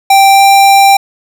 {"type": "tone with pitch glide", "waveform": "square", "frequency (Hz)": [784, 788.5], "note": ["G5", "G5"], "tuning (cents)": [0, 10], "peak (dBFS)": -3, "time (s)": [0.1, 0.97], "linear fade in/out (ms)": 5, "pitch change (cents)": 10, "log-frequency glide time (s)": [0.31, 0.45], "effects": []}